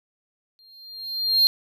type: tone with exponential growth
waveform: triangle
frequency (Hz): 4199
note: C8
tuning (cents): +5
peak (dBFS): -11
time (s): 0.59-1.47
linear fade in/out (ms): 0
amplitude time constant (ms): 190
effects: none